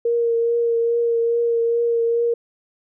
sine tone with vibrato, 466.6 Hz, A#4, 2 cents sharp, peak -16 dBFS, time 0.05-2.34 s, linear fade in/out 5 ms, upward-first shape triangle, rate 2.4 Hz, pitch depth 20 cents each way, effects none

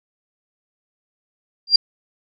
sine tone with exponential growth, 4761 Hz, D8, 23 cents sharp, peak -3 dBFS, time 1.67-1.76 s, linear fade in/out 5 ms, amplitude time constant 18 ms, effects none

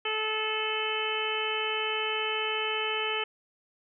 harmonic tone, 434.6 Hz, A4, 21 cents flat, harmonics 1 / 2 / 3 / 4 / 5 / 6 / 7, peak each -34 / -37 / -36 / -39 / -37 / -34 / -33 dBFS, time 0.05-3.24 s, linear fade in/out 5 ms, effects none

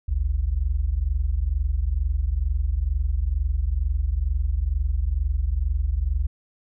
sine tone pair together, 50.81 / 73 Hz, G#1 / D2, -37 / -10 cents, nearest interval tritone, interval 627 cents, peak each -23 dBFS, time 0.08-6.27 s, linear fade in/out 10 ms, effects none

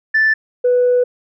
sine tone pair in turn, 1760 / 493.9 Hz, A6 / B4, 0 / 0 cents, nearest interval octave + minor seventh, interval 2200 cents, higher first, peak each -9 dBFS, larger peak neither, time 0.14-0.34 / 0.64-1.04 s, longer second, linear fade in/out 10 ms, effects tanh soft clip ceiling -7 dBFS

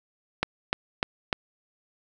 click train, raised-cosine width 0.3 ms, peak -7 dBFS, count 4, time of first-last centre 0.43-1.328 s, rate 3.34 Hz, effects none

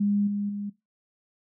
sine tone with level steps, 203.7 Hz, G#3, 33 cents flat, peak -21 / -26 / -30 dBFS, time 0-0.7 s, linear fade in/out 10 ms, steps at 0.27 / 0.49 s, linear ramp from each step 5 ms, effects noise-tail reverb RT60 0.2 s tail -18 dB re dry

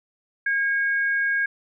sine tone pair together, 1628 / 2217 Hz, G#6 / C#7, -35 / 0 cents, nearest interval perfect fourth, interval 535 cents, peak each -20 / -32 dBFS, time 0.46-1.46 s, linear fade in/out 5 ms, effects none

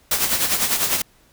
white noise with tremolo, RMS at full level -18 dBFS, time 0.11-1.02 s, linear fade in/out 5 ms, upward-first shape sine, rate 10 Hz, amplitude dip 60%, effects pink hiss -56 dBFS RMS until 1.32 s

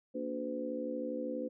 harmonic tone with a mistuned harmonic, 72.6 Hz, D2, 19 cents flat, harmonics 3 / 4 / 5 / 6 / 7, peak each -41 / -40 / -45 / -50 / -38 dBFS, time 0.14-1.49 s, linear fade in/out 20 ms, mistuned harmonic 3, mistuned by +120 cents, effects none

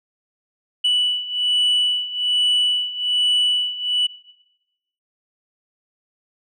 sine beating tone pair, 2960 / 2961.2 Hz, F#7 / F#7, 0 / +1 cents, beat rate 1.2 Hz, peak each -20 / -17 dBFS, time 0.84-4.07 s, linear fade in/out 10 ms, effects noise-tail reverb RT60 1.0 s tail -20 dB re dry + tanh soft clip ceiling -13 dBFS

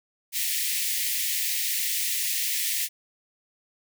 white high-pass noise, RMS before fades -27 dBFS, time 0.32-2.89 s, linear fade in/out 50 ms, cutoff 1800 Hz, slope 96 dB/octave, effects none

